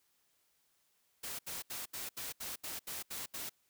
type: noise bursts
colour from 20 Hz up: white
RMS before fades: -42 dBFS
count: 10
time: 1.23-3.496 s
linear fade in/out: 10 ms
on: 160 ms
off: 74 ms
effects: white hiss -75 dBFS RMS until 3.69 s